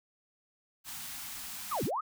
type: band-stop noise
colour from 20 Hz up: white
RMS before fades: -42 dBFS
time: 0.84-1.91 s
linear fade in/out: 50 ms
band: 300 to 690 Hz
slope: 48 dB/octave
type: linear two-way sweep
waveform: sine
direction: down then up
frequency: 1325 to 87 to 1325 Hz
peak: -30 dBFS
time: 1.71-2.01 s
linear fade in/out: 10 ms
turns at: 1.84 s
effects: none